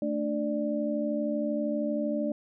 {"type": "tone cluster", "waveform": "sine", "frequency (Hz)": [222.5, 295.3, 590], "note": ["A3", "D4", "D5"], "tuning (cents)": [20, 10, 8], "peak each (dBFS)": -31, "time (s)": [0.02, 2.32], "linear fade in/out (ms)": 2, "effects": []}